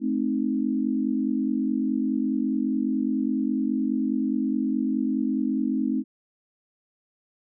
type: chord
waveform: sine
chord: A diminished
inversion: none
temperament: equal with one note detuned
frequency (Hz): 216.7 / 261.6 / 311.1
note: A3 / C4 / Eb4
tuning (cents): -26 / 0 / 0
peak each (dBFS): -27 / -25 / -28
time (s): 0-6.04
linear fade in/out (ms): 50
effects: none